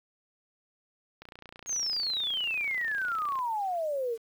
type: click train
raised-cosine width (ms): 0.3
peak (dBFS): -29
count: 65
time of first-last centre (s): 1.22-3.389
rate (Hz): 29.5
type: exponential sweep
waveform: sine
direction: down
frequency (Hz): 6645 to 440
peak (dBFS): -28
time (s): 1.66-4.18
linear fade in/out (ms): 50
effects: 9-bit